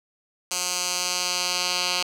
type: tone with band-pass filter sweep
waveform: 10% pulse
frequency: 179.6 Hz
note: F3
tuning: 49 cents sharp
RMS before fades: -26 dBFS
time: 0.51-2.03 s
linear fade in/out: 5 ms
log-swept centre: 6800 to 4200 Hz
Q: 1.5
effects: none